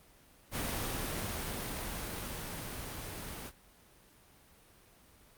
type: noise with level ramp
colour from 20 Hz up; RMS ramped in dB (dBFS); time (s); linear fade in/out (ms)
pink; -35 to -43; 0.51-3.52; 50
effects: pink hiss -61 dBFS RMS until 5.37 s + Opus 32 kbps